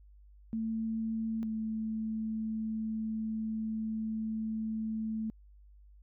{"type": "tone pair in turn", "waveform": "sine", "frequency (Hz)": [223.2, 219.9], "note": ["A3", "A3"], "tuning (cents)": [25, -1], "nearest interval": "unison", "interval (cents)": 26, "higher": "first", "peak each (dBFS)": [-31, -32], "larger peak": "first", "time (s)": [[0.53, 1.43], [1.43, 5.3]], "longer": "second", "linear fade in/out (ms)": 0, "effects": ["added 50 Hz sine -54 dBFS peak until 6.02 s"]}